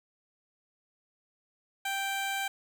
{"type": "tone", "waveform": "15% pulse", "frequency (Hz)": 784, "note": "G5", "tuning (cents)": 0, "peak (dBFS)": -24, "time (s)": [1.85, 2.48], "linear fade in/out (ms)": 5, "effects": []}